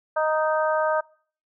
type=harmonic tone; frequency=311.1 Hz; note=D#4; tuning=in tune; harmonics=2 / 3 / 4 / 5; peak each=-22 / -26 / -28 / -30 dBFS; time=0.16-1.01 s; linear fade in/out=10 ms; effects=noise-tail reverb RT60 0.5 s tail -25 dB re dry